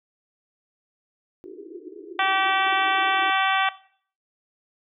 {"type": "band-pass noise", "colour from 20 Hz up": "white", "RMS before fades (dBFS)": -40, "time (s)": [1.44, 3.3], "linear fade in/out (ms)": 0, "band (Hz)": [310, 420], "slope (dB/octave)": 96}
{"type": "harmonic tone", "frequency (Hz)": 384.9, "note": "G4", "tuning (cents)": -32, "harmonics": [2, 3, 4, 5, 6, 7, 8, 9], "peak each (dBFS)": [-23, -25, -26, -28, -30, -32, -33, -32], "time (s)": [2.19, 3.69], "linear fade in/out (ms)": 2}
{"effects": ["noise-tail reverb RT60 0.5 s tail -17 dB re dry"]}